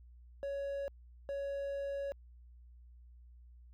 triangle tone bursts at uneven times, 558 Hz, C#5, 11 cents sharp, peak -34 dBFS, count 2, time 0.43-0.88 / 1.29-2.12 s, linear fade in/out 0 ms, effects added 60 Hz sine -54 dBFS peak until 3.73 s

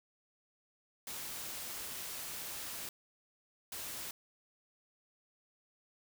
white noise bursts at uneven times, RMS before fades -43 dBFS, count 2, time 1.07-2.89 / 3.72-4.11 s, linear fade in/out 2 ms, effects none

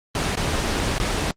pink noise with dropouts, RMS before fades -22 dBFS, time 0.15-1.31 s, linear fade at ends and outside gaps 1 ms, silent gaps 0.354-0.371 / 0.983-0.999 s, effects low-pass 7000 Hz 12 dB/octave + Opus 24 kbps

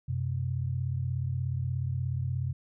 sine tone pair together, 92.85 / 129.6 Hz, F#2 / C3, +7 / -16 cents, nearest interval tritone, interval 577 cents, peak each -32 / -30 dBFS, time 0.08-2.53 s, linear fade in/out 10 ms, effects none

